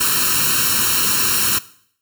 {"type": "noise with comb filter", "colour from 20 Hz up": "white", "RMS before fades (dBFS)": -17, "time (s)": [0, 1.59], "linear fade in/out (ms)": 10, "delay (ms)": 0.72, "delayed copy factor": 0.85, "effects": ["noise-tail reverb RT60 0.6 s tail -18 dB re dry", "high-pass 80 Hz 12 dB/octave"]}